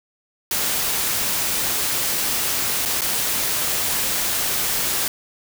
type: noise with dropouts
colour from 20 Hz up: white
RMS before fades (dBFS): -22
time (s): 0.51-5.08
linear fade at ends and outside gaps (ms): 2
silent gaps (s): 2.853-2.857 / 3.01-3.017
effects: none